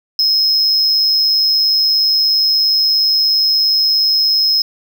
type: tone with amplitude modulation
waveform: triangle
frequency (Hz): 5150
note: E8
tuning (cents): -41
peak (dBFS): -7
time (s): 0.19-4.62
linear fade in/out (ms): 2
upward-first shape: sine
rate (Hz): 217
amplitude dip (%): 50
effects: none